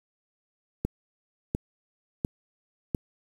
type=click train; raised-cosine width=3 ms; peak=-13 dBFS; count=4; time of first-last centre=0.85-2.948 s; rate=1.43 Hz; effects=7-bit